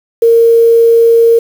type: tone with quantisation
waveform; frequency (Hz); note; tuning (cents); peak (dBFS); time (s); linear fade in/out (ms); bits
sine; 461.6; A#4; -17; -3; 0.22-1.39; 5; 5
effects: none